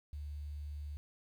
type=tone with quantisation; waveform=sine; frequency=73.42 Hz; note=D2; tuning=in tune; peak=-40 dBFS; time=0.13-0.97 s; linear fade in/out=0 ms; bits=11; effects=none